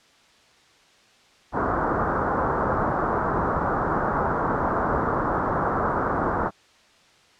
white low-pass noise, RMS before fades -24 dBFS, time 1.52-6.51 s, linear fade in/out 50 ms, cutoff 1400 Hz, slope 48 dB/octave, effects white hiss -56 dBFS RMS until 7.39 s + low-pass 5000 Hz 12 dB/octave

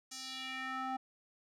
square tone with band-pass filter sweep, 261.6 Hz, C4, in tune, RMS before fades -41 dBFS, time 0.11-0.97 s, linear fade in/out 10 ms, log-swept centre 6500 to 850 Hz, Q 2.2, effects none

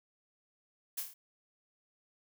blue noise with echo, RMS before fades -36 dBFS, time 0.97-1.01 s, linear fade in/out 10 ms, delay 26 ms, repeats 5, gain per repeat -4 dB, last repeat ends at 1.14 s, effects none

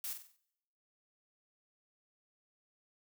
blue noise with echo, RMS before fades -40 dBFS, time 0.04-0.13 s, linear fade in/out 2 ms, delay 47 ms, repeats 5, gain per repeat -7 dB, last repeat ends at 0.365 s, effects noise-tail reverb RT60 0.8 s tail -22 dB re dry

